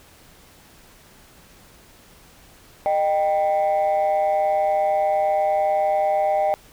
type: tone pair together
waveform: sine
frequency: 612.8 / 784 Hz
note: D#5 / G5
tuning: -27 / 0 cents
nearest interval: major third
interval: 427 cents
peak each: -18 dBFS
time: 2.86-6.54 s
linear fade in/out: 0 ms
effects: tanh soft clip ceiling -14 dBFS + pink hiss -50 dBFS RMS until 6.72 s